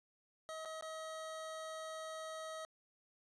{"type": "tone with dropouts", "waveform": "25% pulse", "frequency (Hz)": 636, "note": "D#5", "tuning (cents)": 38, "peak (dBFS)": -40, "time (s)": [0.49, 2.65], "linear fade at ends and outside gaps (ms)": 0, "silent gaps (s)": [[0.65, 0.656], [0.81, 0.824]], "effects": ["resampled to 24000 Hz", "13-bit"]}